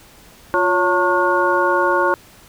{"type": "tone cluster", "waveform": "sine", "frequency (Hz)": [353.4, 558, 905, 1094, 1438], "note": ["F4", "C#5", "A5", "C#6", "F#6"], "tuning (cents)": [21, 11, 48, -23, -50], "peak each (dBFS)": -20, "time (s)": [0.54, 2.14], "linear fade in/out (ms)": 0, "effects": ["pink hiss -46 dBFS RMS until 2.48 s"]}